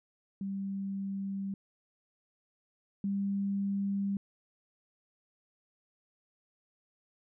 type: tone pair in turn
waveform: sine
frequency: 195.9 / 198.41 Hz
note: G3 / G3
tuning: -1 / +21 cents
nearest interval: unison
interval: 22 cents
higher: second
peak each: -33 / -29 dBFS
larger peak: second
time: 0.41-1.54 / 3.04-4.17 s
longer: neither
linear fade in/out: 2 ms
effects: none

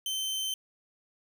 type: tone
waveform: sawtooth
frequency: 3091 Hz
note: G7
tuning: 25 cents flat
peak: -27 dBFS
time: 0.06-0.54 s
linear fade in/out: 2 ms
effects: none

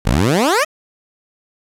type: exponential sweep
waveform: 15% pulse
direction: up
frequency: 45.67 to 659.3 Hz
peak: -6 dBFS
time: 0.05-0.65 s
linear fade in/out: 20 ms
effects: low-pass 12000 Hz 12 dB/octave + 7-bit

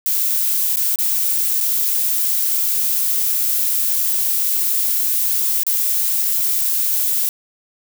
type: noise with dropouts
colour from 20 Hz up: violet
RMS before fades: -18 dBFS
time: 0.06-7.29 s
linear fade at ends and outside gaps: 1 ms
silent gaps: 0.76-0.769 / 0.958-0.987 / 1.605-1.609 / 5.634-5.666 s
effects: none

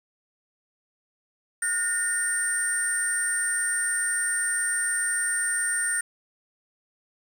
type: tone cluster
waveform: sine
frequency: 1449 / 1823 / 8890 Hz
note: F#6 / A#6 / C#9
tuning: -37 / -39 / +4 cents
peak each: -29 / -27 / -24 dBFS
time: 1.62-6.01 s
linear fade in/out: 5 ms
effects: tanh soft clip ceiling -19 dBFS + 8-bit

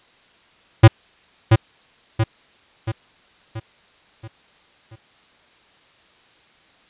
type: tone with echo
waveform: square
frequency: 111.1 Hz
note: A2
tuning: 17 cents sharp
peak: -3 dBFS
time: 0.83-0.88 s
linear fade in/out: 10 ms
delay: 680 ms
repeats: 6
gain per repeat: -6 dB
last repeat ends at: 4.96 s
effects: white hiss -54 dBFS RMS until 6.89 s + resampled to 8000 Hz

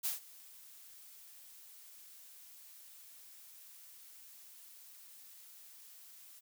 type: noise with ADSR envelope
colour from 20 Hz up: blue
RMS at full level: -34 dBFS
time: 0.03-6.41 s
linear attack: 25 ms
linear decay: 140 ms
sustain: -22 dB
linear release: 27 ms
effects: none

